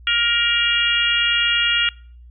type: harmonic tone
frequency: 470.8 Hz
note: A#4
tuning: 17 cents sharp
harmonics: 3 / 4 / 5 / 6 / 7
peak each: -22 / -25 / -25 / -19 / -23 dBFS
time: 0.07-1.89 s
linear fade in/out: 2 ms
effects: noise-tail reverb RT60 0.5 s tail -25 dB re dry + added 60 Hz sine -40 dBFS peak until 2.3 s